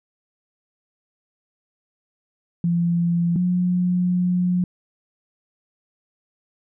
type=tone pair in turn; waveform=sine; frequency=171.3 / 179.41 Hz; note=F3 / F3; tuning=-33 / +47 cents; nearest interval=minor second; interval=80 cents; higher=second; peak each=-17 dBFS; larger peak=neither; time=2.64-3.36 / 3.36-4.64 s; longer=second; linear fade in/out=2 ms; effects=none